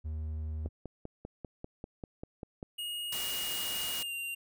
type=tone; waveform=triangle; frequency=77.78 Hz; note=D#2; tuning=in tune; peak=-32 dBFS; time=0.04-0.69 s; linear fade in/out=20 ms
type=click train; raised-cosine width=2 ms; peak=-27 dBFS; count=11; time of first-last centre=0.66-2.629 s; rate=5.08 Hz
type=tone with pitch glide; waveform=square; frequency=2869 to 2776 Hz; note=F7 to F7; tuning=+46 to -11 cents; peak=-36 dBFS; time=2.78-4.35 s; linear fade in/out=10 ms; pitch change=-57 cents; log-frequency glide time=3.98-4.12 s
type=noise; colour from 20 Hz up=white; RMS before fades=-38 dBFS; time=3.12-4.03 s; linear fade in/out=5 ms
effects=none